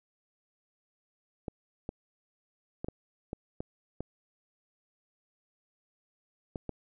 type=clicks; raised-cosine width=2 ms; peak=-22 dBFS; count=9; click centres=1.482 / 1.891 / 2.845 / 2.885 / 3.331 / 3.605 / 4.006 / 6.558 / 6.693 s; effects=none